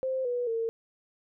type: tone with pitch steps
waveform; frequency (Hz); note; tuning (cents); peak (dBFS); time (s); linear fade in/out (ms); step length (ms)
sine; 523 / 488 / 455.3; C5 / B4 / A#4; -1 / -21 / -41; -27; 0.03-0.69; 0; 220
effects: none